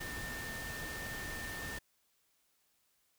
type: tone in noise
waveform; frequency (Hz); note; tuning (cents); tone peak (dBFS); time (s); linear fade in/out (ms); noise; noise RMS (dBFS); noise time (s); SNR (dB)
sine; 1800; A6; +39; -43; 0-1.79; 10; pink; -44; 0-1.79; -2
effects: white hiss -75 dBFS RMS until 3.18 s